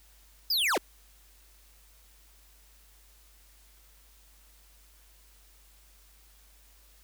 square linear sweep, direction down, 5170 to 229.3 Hz, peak -25 dBFS, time 0.5-0.78 s, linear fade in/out 5 ms, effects added 50 Hz sine -58 dBFS peak until 7.03 s + white hiss -61 dBFS RMS until 7.03 s

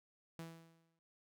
sawtooth tone with exponential decay, 164.81 Hz, E3, in tune, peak -40 dBFS, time 0.39-0.99 s, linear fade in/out 0 ms, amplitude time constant 130 ms, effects none

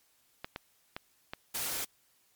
clicks, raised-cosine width 0.3 ms, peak -21 dBFS, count 4, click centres 0.445 / 0.561 / 0.965 / 1.335 s
white noise, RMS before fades -35 dBFS, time 1.54-1.85 s, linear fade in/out 10 ms
effects white hiss -69 dBFS RMS until 2.35 s + MP3 96 kbps

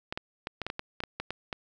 clicks, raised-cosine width 0.3 ms, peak -17 dBFS, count 12, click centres 0.125 / 0.175 / 0.471 / 0.617 / 0.666 / 0.701 / 0.794 / 1.004 / 1.037 / 1.2 / 1.306 / 1.528 s, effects none

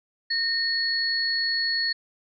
sine tone pair together, 1837 / 4369 Hz, A#6 / C#8, -26 / -26 cents, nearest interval octave + minor third, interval 1500 cents, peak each -27 / -24 dBFS, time 0.3-1.93 s, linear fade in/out 10 ms, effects none

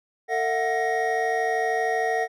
triangle tone cluster, 450.3 / 660 / 733 / 1875 Hz, A4 / E5 / F#5 / A#6, +40 / +2 / -16 / +10 cents, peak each -25 / -29 / -23 / -27 dBFS, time 0.28-2.28 s, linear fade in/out 50 ms, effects none

